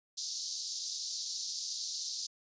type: band-pass noise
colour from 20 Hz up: pink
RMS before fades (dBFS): -39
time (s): 0.17-2.27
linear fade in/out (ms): 10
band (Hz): 4200 to 6600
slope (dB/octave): 48
effects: resampled to 16000 Hz